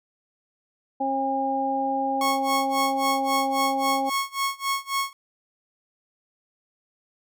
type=harmonic tone; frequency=270.1 Hz; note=C#4; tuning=45 cents flat; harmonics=1 / 2 / 3; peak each=-29 / -30 / -24 dBFS; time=1-4.1 s; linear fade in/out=10 ms
type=tone with tremolo; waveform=sawtooth; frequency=1098 Hz; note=C#6; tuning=17 cents flat; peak=-18 dBFS; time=2.21-5.13 s; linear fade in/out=2 ms; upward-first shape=sine; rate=3.7 Hz; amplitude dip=95%
effects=none